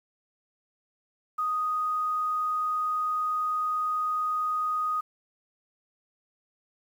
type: tone with quantisation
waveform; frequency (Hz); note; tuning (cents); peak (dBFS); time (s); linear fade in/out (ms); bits
sine; 1244.5; D#6; 0; -25; 1.38-5.01; 10; 9
effects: none